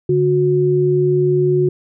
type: tone pair together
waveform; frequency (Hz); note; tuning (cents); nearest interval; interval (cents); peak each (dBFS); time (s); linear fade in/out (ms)
sine; 144.73 / 364.7; D3 / F#4; -25 / -25; octave + major third; 1600; -17 / -13; 0.09-1.69; 5
effects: none